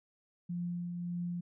sine tone with tremolo, 174.61 Hz, F3, in tune, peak -33 dBFS, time 0.49-1.41 s, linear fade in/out 10 ms, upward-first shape triangle, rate 1.7 Hz, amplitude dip 35%, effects none

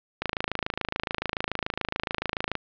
click train, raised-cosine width 0.3 ms, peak -10 dBFS, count 64, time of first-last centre 0.22-2.553 s, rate 27 Hz, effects low-pass 4000 Hz 12 dB/octave

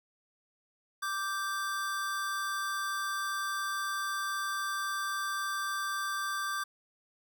square tone pair together, 1174.7 / 1569.1 Hz, D6 / G6, 0 / +1 cents, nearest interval perfect fourth, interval 501 cents, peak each -35 / -36 dBFS, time 1.02-6.64 s, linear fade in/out 10 ms, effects none

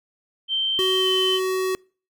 sine tone with pitch glide, 3124 to 3061 Hz, G7 to G7, -7 to -42 cents, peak -20 dBFS, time 0.48-1.4 s, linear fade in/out 50 ms, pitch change -35 cents, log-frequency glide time 0.98-1.07 s
square tone, 374.9 Hz, F#4, 23 cents sharp, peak -22 dBFS, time 0.79-1.75 s, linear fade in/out 0 ms
effects noise-tail reverb RT60 0.4 s tail -26 dB re dry

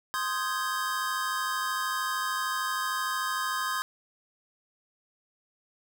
square chord, Ab major seventh, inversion first, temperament equal, 1046.5 / 1244.5 / 1568 / 1661.2 Hz, C6 / Eb6 / G6 / Ab6, 0 / 0 / 0 / 0 cents, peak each -33 / -34 / -37 / -36 dBFS, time 0.14-3.82 s, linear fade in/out 0 ms, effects none

